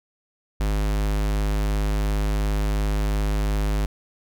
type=tone; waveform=square; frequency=51.4 Hz; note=G#1; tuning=17 cents flat; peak=-21 dBFS; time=0.6-3.86 s; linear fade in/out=5 ms; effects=none